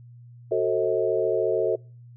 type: chord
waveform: sine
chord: F# diminished seventh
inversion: none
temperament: just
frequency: 370 / 444 / 532.8 / 639.4 Hz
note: F#4 / A4 / C5 / Eb5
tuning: 0 / +16 / +31 / +47 cents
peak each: -26 / -24 / -28 / -27 dBFS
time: 0.51-1.76 s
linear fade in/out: 10 ms
effects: noise-tail reverb RT60 0.4 s tail -26 dB re dry + added 120 Hz sine -44 dBFS peak until 2.16 s